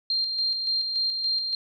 sine tone with tremolo, 4186 Hz, C8, in tune, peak -22 dBFS, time 0.1-1.55 s, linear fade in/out 2 ms, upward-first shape square, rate 3.5 Hz, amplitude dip 40%, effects none

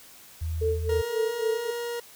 sine tone, 80.8 Hz, E2, 34 cents flat, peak -27 dBFS, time 0.41-1.02 s, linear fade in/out 10 ms
sine tone with tremolo, 443.2 Hz, A4, 13 cents sharp, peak -22 dBFS, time 0.61-1.71 s, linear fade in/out 10 ms, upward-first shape sine, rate 3.7 Hz, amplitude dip 90%
40% pulse tone with pitch glide, 470.5 to 473.8 Hz, A#4 to A#4, +16 to +28 cents, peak -29 dBFS, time 0.89-2 s, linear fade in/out 5 ms, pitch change +12 cents, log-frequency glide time 1.03-1.09 s
effects white hiss -50 dBFS RMS until 2.15 s

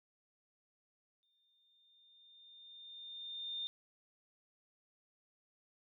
sine tone with exponential growth, 3622 Hz, A7, 49 cents sharp, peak -37 dBFS, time 1.23-3.67 s, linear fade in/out 0 ms, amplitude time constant 530 ms, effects none

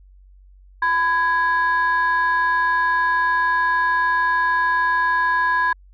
sine tone pair together, 1004 / 1657.3 Hz, B5 / G#6, +28 / -4 cents, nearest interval major sixth, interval 868 cents, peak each -17 / -18 dBFS, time 0.82-5.73 s, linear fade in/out 5 ms, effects tanh soft clip ceiling -11 dBFS + added 47 Hz sine -45 dBFS peak until 5.93 s

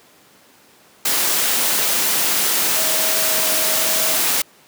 sine tone in noise, 637 Hz, D#5, 41 cents sharp, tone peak -28 dBFS, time 2.76-4.17 s, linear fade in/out 5 ms, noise white, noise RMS -18 dBFS, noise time 1.05-4.42 s, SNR -13 dB, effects pink hiss -50 dBFS RMS until 4.67 s + high-pass 200 Hz 12 dB/octave

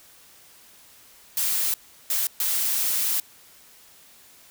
blue noise bursts at uneven times, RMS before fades -24 dBFS, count 3, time 1.37-1.74 / 2.1-2.27 / 2.4-3.2 s, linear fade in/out 2 ms, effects white hiss -52 dBFS RMS until 4.5 s

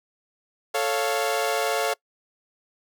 sawtooth chord, A augmented, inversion none, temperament equal, 440 / 554.4 / 698.5 Hz, A4 / C#5 / E#5, 0 / 0 / 0 cents, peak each -23 dBFS, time 0.74-1.94 s, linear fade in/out 10 ms, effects noise-tail reverb RT60 0.1 s tail -24 dB re dry

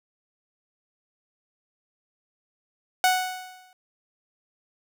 sawtooth tone with exponential decay, 740 Hz, F#5, in tune, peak -12 dBFS, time 3.04-3.73 s, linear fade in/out 1 ms, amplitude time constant 150 ms, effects none

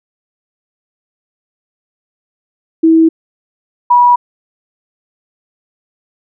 sine tone pair in turn, 324.3 / 971.8 Hz, E4 / B5, -28 / -28 cents, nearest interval octave + perfect fifth, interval 1900 cents, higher second, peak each -4 dBFS, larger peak neither, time 2.83-3.09 / 3.9-4.16 s, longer neither, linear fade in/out 10 ms, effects none

